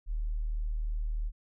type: tone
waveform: sine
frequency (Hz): 38.46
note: D#1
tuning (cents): -19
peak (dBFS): -29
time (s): 0.06-1.32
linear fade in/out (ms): 50
effects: none